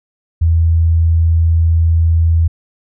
sine tone, 82.41 Hz, E2, in tune, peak -8 dBFS, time 0.41-2.48 s, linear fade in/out 10 ms, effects none

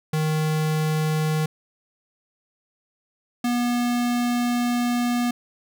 square tone pair in turn, 155.56 / 242 Hz, D#3 / B3, 0 / -35 cents, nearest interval minor sixth, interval 765 cents, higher second, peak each -21 dBFS, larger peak neither, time 0.13-1.46 / 3.44-5.31 s, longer second, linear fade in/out 5 ms, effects none

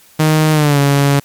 sawtooth tone with pitch glide, 155.56 to 141.01 Hz, D#3 to C#3, 0 to +30 cents, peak -5 dBFS, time 0.19-1.2 s, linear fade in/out 10 ms, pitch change -170 cents, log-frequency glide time 0.52-0.79 s, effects white hiss -46 dBFS RMS until 1.24 s + MP3 96 kbps

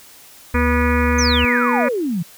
harmonic tone, 243.4 Hz, B3, 25 cents flat, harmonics 1 / 2 / 4 / 5 / 6 / 7 / 8 / 9 / 10, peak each -19 / -22 / -25 / -26 / -27 / -27 / -28 / -29 / -29 dBFS, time 0.54-1.89 s, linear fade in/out 10 ms
sine tone with vibrato, 73.8 Hz, D2, 9 cents sharp, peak -18 dBFS, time 0.54-1.45 s, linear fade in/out 0 ms, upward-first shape sine, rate 11 Hz, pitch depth 8 cents each way
sine exponential sweep, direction down, 6490 to 156.2 Hz, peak -18 dBFS, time 1.18-2.23 s, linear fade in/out 10 ms
effects white hiss -44 dBFS RMS until 2.37 s

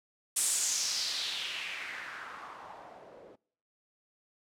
blue noise with low-pass filter sweep, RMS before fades -36 dBFS, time 0.36-3.36 s, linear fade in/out 10 ms, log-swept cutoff 9400 to 460 Hz, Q 3, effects noise-tail reverb RT60 0.7 s tail -26 dB re dry

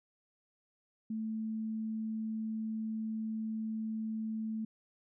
sine tone, 220 Hz, A3, in tune, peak -34 dBFS, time 1.1-4.65 s, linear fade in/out 5 ms, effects none

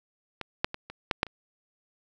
clicks, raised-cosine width 0.3 ms, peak -18 / -7 / -19 / -24 / -8 / -7 / -27 dBFS, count 7, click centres 0.413 / 0.645 / 0.744 / 0.9 / 1.112 / 1.231 / 1.267 s, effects none

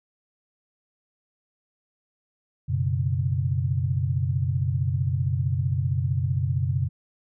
sine chord, F# suspended fourth, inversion none, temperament just, 92.5 / 123.33 / 138.75 Hz, F#2 / B2 / C#3, 0 / -2 / +2 cents, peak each -26 dBFS, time 2.68-6.89 s, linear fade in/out 20 ms, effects none

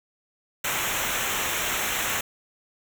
pink noise with comb filter, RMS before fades -27 dBFS, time 0.64-2.21 s, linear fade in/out 5 ms, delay 0.21 ms, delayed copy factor -0.8, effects none

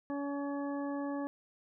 harmonic tone, 283.1 Hz, C#4, 37 cents sharp, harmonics 1 / 2 / 3 / 4 / 6, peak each -35 / -41 / -45 / -47 / -51 dBFS, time 0.1-1.27 s, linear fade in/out 0 ms, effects none

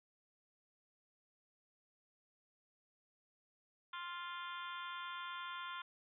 harmonic tone, 349.2 Hz, F4, in tune, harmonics 3 / 4 / 5 / 6 / 7 / 8 / 9 / 10, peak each -46 / -48 / -56 / -57 / -58 / -61 / -54 / -54 dBFS, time 3.93-5.82 s, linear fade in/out 5 ms, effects none

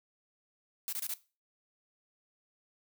blue noise bursts, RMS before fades -36 dBFS, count 4, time 0.88-1.138 s, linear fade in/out 0 ms, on 45 ms, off 26 ms, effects noise-tail reverb RT60 0.3 s tail -17 dB re dry

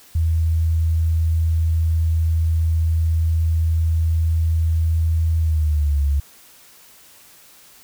sine tone with pitch glide, 81.3 to 70.78 Hz, E2 to C#2, -23 to +37 cents, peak -15 dBFS, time 0.15-6.2 s, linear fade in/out 5 ms, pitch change -240 cents, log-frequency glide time 5.39-6.01 s, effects white hiss -48 dBFS RMS until 7.83 s

